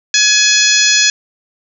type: harmonic tone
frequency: 843 Hz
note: G#5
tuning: 26 cents sharp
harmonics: 2 / 3 / 4 / 5 / 6 / 7 / 8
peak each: -16 / -16 / -16 / -16 / -16 / -16 / -16 dBFS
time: 0.14-1.1 s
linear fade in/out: 2 ms
effects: none